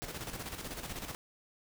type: noise with tremolo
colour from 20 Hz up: pink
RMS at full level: -40 dBFS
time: 0.02-1.15 s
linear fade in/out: 0 ms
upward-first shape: square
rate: 16 Hz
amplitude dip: 55%
effects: none